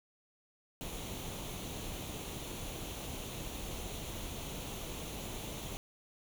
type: noise with comb filter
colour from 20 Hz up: pink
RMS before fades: -42 dBFS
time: 0.81-5.77 s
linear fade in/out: 0 ms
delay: 0.3 ms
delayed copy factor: +0.55
effects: none